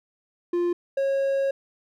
triangle tone pair in turn, 349.2 / 546.5 Hz, F4 / C#5, 0 / -25 cents, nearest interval minor sixth, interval 775 cents, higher second, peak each -19 dBFS, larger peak neither, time 0.53-0.73 / 0.97-1.51 s, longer second, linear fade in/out 5 ms, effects none

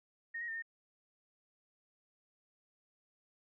sine tone with pitch steps, 1851 / 1888 / 1809 / 1835 Hz, A#6 / A#6 / A6 / A#6, -13 / +22 / +48 / -28 cents, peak -38 dBFS, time 0.34-0.624 s, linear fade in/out 10 ms, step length 71 ms, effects none

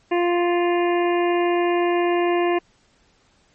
harmonic tone, 349.2 Hz, F4, in tune, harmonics 1 / 2 / 3 / 5 / 6 / 7 / 8, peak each -18 / -24 / -28 / -32 / -34 / -35 / -36 dBFS, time 0.11-2.59 s, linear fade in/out 10 ms, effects pink hiss -60 dBFS RMS until 3.54 s + MP3 32 kbps

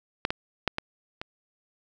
clicks, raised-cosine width 0.3 ms, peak -8 / -11 / -7 / -12 / -18 dBFS, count 5, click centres 0.251 / 0.305 / 0.677 / 0.784 / 1.215 s, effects none

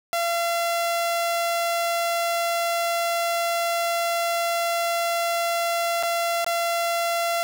sawtooth tone with dropouts, 682 Hz, F5, 41 cents flat, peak -18 dBFS, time 0.13-7.43 s, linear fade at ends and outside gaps 0 ms, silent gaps 6.027-6.033 / 6.445-6.464 s, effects none

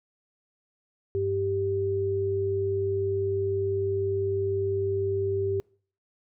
sine tone pair together, 98 / 392 Hz, G2 / G4, 0 / 0 cents, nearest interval 2 octaves, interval 2400 cents, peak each -31 / -25 dBFS, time 1.15-5.6 s, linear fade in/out 0 ms, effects noise-tail reverb RT60 0.5 s tail -26 dB re dry

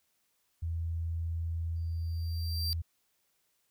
sine tone, 82.9 Hz, E2, 10 cents sharp, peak -31 dBFS, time 0.62-2.82 s, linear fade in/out 10 ms
45% pulse tone with exponential growth, 4699 Hz, D8, in tune, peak -30 dBFS, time 1.76-2.73 s, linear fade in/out 0 ms, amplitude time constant 210 ms
effects white hiss -75 dBFS RMS until 3.7 s

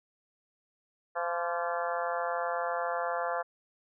harmonic tone with a mistuned harmonic, 172.2 Hz, F3, 24 cents flat, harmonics 3 / 4 / 5 / 6 / 7 / 8 / 9 / 10, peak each -35 / -34 / -38 / -39 / -39 / -39 / -44 / -42 dBFS, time 1.15-3.43 s, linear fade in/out 20 ms, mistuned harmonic 7, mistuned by -56 cents, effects none

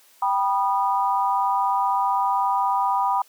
sine chord, G augmented, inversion none, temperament just, 784 / 980 / 1225 Hz, G5 / B5 / D#6, 0 / -14 / -27 cents, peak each -23 / -21 / -27 dBFS, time 0.22-3.22 s, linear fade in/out 5 ms, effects white hiss -55 dBFS RMS until 3.28 s + high-pass 400 Hz 12 dB/octave

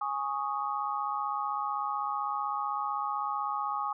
sine chord, Ab suspended fourth, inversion none, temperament equal, 830.6 / 1108.7 / 1244.5 Hz, Ab5 / Db6 / Eb6, 0 / 0 / 0 cents, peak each -34 dBFS, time 0.01-3.93 s, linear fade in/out 5 ms, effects none

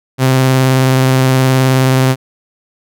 sawtooth tone with vibrato, 130.81 Hz, C3, in tune, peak -4 dBFS, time 0.18-2.16 s, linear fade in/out 50 ms, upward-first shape sine, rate 19 Hz, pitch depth 19 cents each way, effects none

